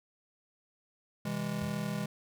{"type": "chord", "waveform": "square", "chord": "C augmented", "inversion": "none", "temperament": "just", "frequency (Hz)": [130.81, 163.52, 204.4], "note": ["C3", "E3", "G#3"], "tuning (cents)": [0, -14, -27], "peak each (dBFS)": [-41, -38, -36], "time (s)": [1.25, 2.06], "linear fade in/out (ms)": 5}
{"type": "tone with exponential decay", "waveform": "sine", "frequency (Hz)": 89.5, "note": "F2", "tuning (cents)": 43, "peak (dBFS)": -37, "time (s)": [1.62, 1.85], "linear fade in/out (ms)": 0, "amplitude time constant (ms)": 50}
{"effects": []}